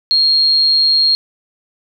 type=tone; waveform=sine; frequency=4250 Hz; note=C8; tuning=26 cents sharp; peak=-9 dBFS; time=0.11-1.15 s; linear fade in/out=0 ms; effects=none